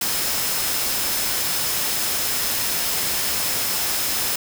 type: tone in noise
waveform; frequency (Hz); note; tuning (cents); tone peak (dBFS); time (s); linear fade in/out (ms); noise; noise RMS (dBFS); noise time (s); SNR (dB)
sine; 5180; E8; -31; -32; 0.01-4.36; 5; white; -23; 0.01-4.36; -12
effects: none